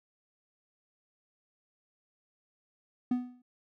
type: tone with exponential decay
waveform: triangle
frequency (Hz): 247.9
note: B3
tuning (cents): +7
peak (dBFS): -21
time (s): 3.11-3.42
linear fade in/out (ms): 5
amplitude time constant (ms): 67
effects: none